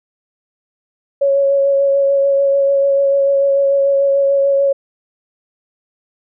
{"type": "tone with vibrato", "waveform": "sine", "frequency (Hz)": 554.4, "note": "C#5", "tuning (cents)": 0, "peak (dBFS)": -10, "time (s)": [1.21, 4.73], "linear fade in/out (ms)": 10, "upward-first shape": "sine", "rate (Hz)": 6.8, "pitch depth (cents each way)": 14, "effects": []}